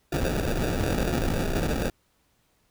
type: noise with sample-and-hold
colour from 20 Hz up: pink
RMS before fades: -26 dBFS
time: 0.12-1.9 s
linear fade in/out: 5 ms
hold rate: 1050 Hz
effects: pink hiss -68 dBFS RMS until 2.7 s